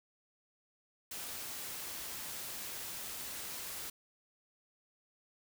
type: noise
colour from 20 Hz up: white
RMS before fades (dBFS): -43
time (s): 1.11-3.9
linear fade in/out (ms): 5
effects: none